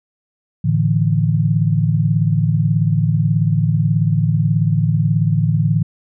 sine chord, A suspended fourth, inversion none, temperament just, 110 / 146.67 / 165 Hz, A2 / D3 / E3, 0 / -2 / +2 cents, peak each -17 dBFS, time 0.64-5.83 s, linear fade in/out 10 ms, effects none

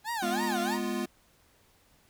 30% pulse tone with vibrato, 808 Hz, G#5, 48 cents flat, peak -28 dBFS, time 0.04-0.79 s, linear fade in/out 50 ms, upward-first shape sine, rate 3.1 Hz, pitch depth 280 cents each way
square chord, F diminished, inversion first, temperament equal, 207.7 / 246.9 / 349.2 Hz, Ab3 / Cb4 / F4, 0 / 0 / 0 cents, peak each -35 dBFS, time 0.22-1.06 s, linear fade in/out 10 ms
effects pink hiss -64 dBFS RMS until 2.09 s

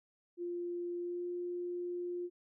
sine tone with pitch glide, 349.2 to 352.8 Hz, F4 to F4, 0 to +18 cents, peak -36 dBFS, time 0.37-2.3 s, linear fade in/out 50 ms, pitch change +18 cents, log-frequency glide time 0.98-1.26 s, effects none

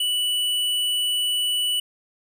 sine tone with tanh clipping, 2960 Hz, F#7, in tune, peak -22 dBFS, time 0-1.8 s, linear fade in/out 5 ms, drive 15 dB, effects none

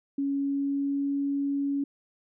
sine tone with pitch glide, 278.4 to 280.5 Hz, C#4 to C#4, +8 to +21 cents, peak -25 dBFS, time 0.18-1.84 s, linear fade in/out 5 ms, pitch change +13 cents, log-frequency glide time 0.33-1.15 s, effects none

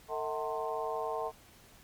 harmonic tone with a mistuned harmonic, 150.6 Hz, D3, 44 cents sharp, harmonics 3 / 4 / 5 / 6 / 7, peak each -37 / -38 / -39 / -40 / -40 dBFS, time 0.08-1.32 s, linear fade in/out 50 ms, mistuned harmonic 4, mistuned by +110 cents, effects pink hiss -58 dBFS RMS until 1.83 s + MP3 96 kbps

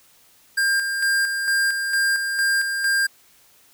square tone with tremolo, 1600 Hz, G6, 35 cents sharp, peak -18 dBFS, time 0.57-3.07 s, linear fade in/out 10 ms, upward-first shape square, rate 2.2 Hz, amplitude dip 45%, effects white hiss -55 dBFS RMS until 3.73 s

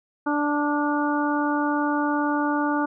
harmonic tone with a mistuned harmonic, 293.7 Hz, D4, in tune, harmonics 1 / 2 / 3 / 4 / 5, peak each -23 / -31 / -27 / -30 / -30 dBFS, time 0.26-2.86 s, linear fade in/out 10 ms, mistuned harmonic 5, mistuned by -23 cents, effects none

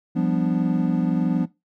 triangle chord, G dominant seventh, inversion third, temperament equal, 174.61 / 196 / 246.9 / 293.7 Hz, F3 / G3 / B3 / D4, 0 / 0 / 0 / 0 cents, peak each -20 / -25 / -22 / -24 dBFS, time 0.15-1.46 s, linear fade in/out 20 ms, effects noise-tail reverb RT60 0.2 s tail -17 dB re dry

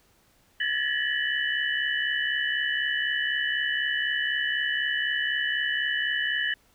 sine tone cluster, 1692 / 1756 / 1900 / 2979 Hz, G#6 / A6 / A#6 / F#7, +32 / -4 / +33 / +11 cents, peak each -30 dBFS, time 0.6-6.54 s, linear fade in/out 5 ms, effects pink hiss -63 dBFS RMS until 6.74 s

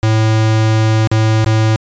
square tone with dropouts, 110 Hz, A2, in tune, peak -10 dBFS, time 0.03-1.76 s, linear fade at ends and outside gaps 0 ms, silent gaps 1.073-1.115 / 1.444-1.462 s, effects resampled to 16000 Hz

